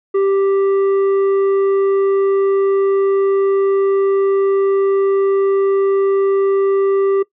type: tone with tanh clipping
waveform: sine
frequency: 392 Hz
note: G4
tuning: in tune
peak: -13 dBFS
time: 0.14-7.23 s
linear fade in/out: 10 ms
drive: 7 dB
effects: noise-tail reverb RT60 0.1 s tail -20 dB re dry